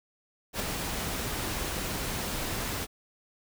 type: noise with ADSR envelope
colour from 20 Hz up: pink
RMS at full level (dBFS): -29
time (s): 0.53-2.87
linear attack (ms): 69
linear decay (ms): 8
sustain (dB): -4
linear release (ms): 40
effects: none